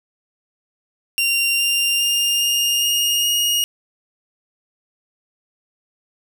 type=tone with pitch steps; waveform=sawtooth; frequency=2770 / 2789 / 2809 / 2828 / 2848 / 2868 Hz; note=F7 / F7 / F7 / F7 / F7 / F7; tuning=-15 / -3 / +9 / +21 / +33 / +45 cents; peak=-13 dBFS; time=1.18-3.64 s; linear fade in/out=0 ms; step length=410 ms; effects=none